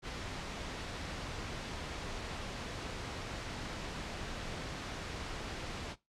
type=low-pass noise; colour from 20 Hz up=pink; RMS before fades=-42 dBFS; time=0.02-5.96 s; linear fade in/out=50 ms; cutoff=5300 Hz; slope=12 dB/octave; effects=noise-tail reverb RT60 0.2 s tail -19 dB re dry + low-pass 10000 Hz 12 dB/octave